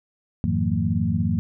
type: tone cluster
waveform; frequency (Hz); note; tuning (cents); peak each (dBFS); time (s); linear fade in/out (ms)
sine; 89.5 / 106.4 / 160.3 / 181.2 / 228; F2 / G#2 / E3 / F#3 / A#3; +43 / +42 / -48 / -36 / -38; -26; 0.44-1.39; 0
effects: none